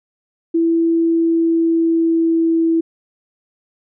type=tone with pitch glide; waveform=sine; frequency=331.7 to 328.6 Hz; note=E4 to E4; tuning=+11 to -5 cents; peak=-12 dBFS; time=0.54-2.81 s; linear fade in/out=10 ms; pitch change=-16 cents; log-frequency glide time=0.92-2.64 s; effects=none